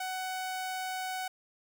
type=tone; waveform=sawtooth; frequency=747 Hz; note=F#5; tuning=16 cents sharp; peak=-30 dBFS; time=0-1.28 s; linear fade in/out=5 ms; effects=none